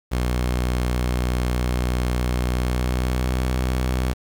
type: tone with pitch glide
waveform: sawtooth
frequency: 61.6 to 63.19 Hz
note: B1 to B1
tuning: -4 to +40 cents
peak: -16 dBFS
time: 0.11-4.14 s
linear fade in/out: 20 ms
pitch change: +44 cents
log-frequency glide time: 2.47-3.43 s
effects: 7-bit